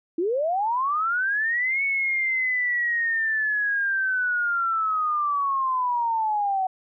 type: linear two-way sweep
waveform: sine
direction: up then down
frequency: 316.8 to 2223 to 744 Hz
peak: -21 dBFS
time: 0.18-6.67 s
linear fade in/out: 5 ms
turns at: 1.83 s
effects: none